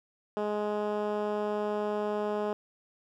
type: tone with band-pass filter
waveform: 10% pulse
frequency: 209.1 Hz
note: G#3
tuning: 12 cents sharp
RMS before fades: -31 dBFS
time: 0.37-2.53 s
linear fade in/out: 0 ms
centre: 430 Hz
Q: 1
effects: none